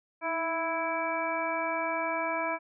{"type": "harmonic tone with a mistuned harmonic", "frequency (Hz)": 329.6, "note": "E4", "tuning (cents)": 0, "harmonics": [1, 2, 3, 4, 5, 7], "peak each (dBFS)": [-39, -33, -33, -38, -39, -35], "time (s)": [0.21, 2.59], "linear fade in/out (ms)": 50, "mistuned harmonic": 1, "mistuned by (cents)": -49, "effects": []}